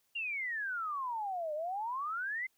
sine exponential two-way sweep, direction down then up, 2837 to 590 to 2103 Hz, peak -34 dBFS, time 0.15-2.47 s, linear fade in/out 10 ms, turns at 1.54 s, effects white hiss -75 dBFS RMS until 2.57 s

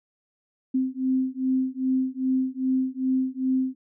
sine beating tone pair, 259.1 / 261.6 Hz, C4 / C4, -17 / 0 cents, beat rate 2.5 Hz, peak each -25 dBFS, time 0.74-3.75 s, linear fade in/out 10 ms, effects none

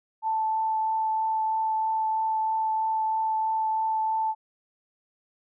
sine tone with vibrato, 880 Hz, A5, in tune, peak -23 dBFS, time 0.22-4.35 s, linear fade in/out 50 ms, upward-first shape triangle, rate 3.1 Hz, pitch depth 10 cents each way, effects none

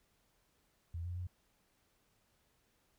sine tone with pitch steps, 84.4 / 88.2 / 89.6 Hz, E2 / F2 / F2, +41 / +18 / +45 cents, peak -38 dBFS, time 0.94-1.27 s, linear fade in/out 5 ms, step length 110 ms, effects pink hiss -75 dBFS RMS until 2.98 s

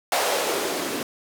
blue noise with band-pass filter sweep, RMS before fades -25 dBFS, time 0.12-1.03 s, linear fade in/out 2 ms, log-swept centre 660 to 270 Hz, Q 2.4, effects none

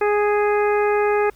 harmonic tone, 415 Hz, G#4, 1 cent flat, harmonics 1 / 2 / 3 / 4 / 5 / 6, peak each -17 / -23 / -27 / -29 / -31 / -33 dBFS, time 0.01-1.3 s, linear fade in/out 5 ms, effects added 50 Hz sine -48 dBFS peak until 1.35 s + pink hiss -55 dBFS RMS until 1.35 s

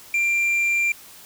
sine tone with hard clipping, 2374 Hz, D7, 18 cents sharp, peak -19 dBFS, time 0.14-0.92 s, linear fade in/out 2 ms, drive 3 dB, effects white hiss -45 dBFS RMS until 1.25 s

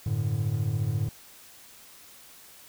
triangle chord, G suspended second, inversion none, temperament equal with one note detuned, 95.54 / 110 / 146.83 Hz, G2 / A2 / D3, -44 / 0 / 0 cents, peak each -30 / -25 / -29 dBFS, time 0.06-1.09 s, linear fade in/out 5 ms, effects white hiss -51 dBFS RMS until 2.68 s

